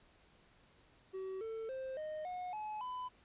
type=tone with pitch steps; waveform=triangle; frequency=380 / 446.7 / 525.1 / 617.3 / 725.7 / 853.1 / 1002.8 Hz; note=F#4 / A4 / C5 / D#5 / F#5 / G#5 / B5; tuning=+46 / +26 / +6 / -14 / -34 / +46 / +26 cents; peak=-38 dBFS; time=1.13-3.09 s; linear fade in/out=20 ms; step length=280 ms; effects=pink hiss -67 dBFS RMS until 3.24 s + resampled to 8000 Hz